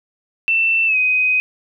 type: tone with pitch glide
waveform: sine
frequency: 2675 to 2510 Hz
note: E7 to D#7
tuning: +25 to +15 cents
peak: -13 dBFS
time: 0.48-1.4 s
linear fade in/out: 0 ms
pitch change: -110 cents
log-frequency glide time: 0.86-0.97 s
effects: none